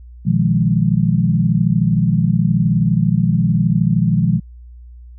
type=chord; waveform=sine; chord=F half-diminished seventh; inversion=second; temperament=equal with one note detuned; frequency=121.07 / 155.56 / 174.61 / 207.7 Hz; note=Cb3 / Eb3 / F3 / Ab3; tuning=-34 / 0 / 0 / 0 cents; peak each=-18 / -17 / -16 / -20 dBFS; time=0.25-4.4 s; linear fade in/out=20 ms; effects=added 60 Hz sine -35 dBFS peak until 5.18 s